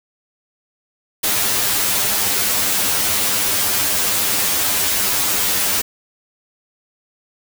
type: noise with comb filter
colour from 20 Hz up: white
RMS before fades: -18 dBFS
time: 1.23-5.82 s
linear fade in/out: 10 ms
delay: 10 ms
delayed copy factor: +0.7
effects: none